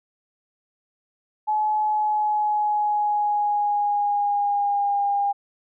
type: tone with pitch glide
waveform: sine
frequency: 853 to 807 Hz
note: G#5 to G#5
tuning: +46 to -50 cents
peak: -19 dBFS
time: 1.47-5.33 s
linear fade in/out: 20 ms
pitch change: -96 cents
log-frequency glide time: 1.79-5.02 s
effects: none